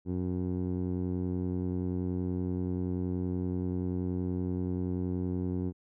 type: tone with low-pass filter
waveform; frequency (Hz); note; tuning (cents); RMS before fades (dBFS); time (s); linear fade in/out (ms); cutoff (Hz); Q
15% pulse; 90.5; F#2; -38; -32; 0.05-5.73; 50; 370; 1.1
effects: none